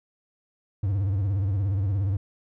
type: tone with vibrato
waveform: triangle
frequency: 98 Hz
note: G2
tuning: in tune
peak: -20 dBFS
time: 0.83-2.17 s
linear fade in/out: 5 ms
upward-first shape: sine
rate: 17 Hz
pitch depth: 120 cents each way
effects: none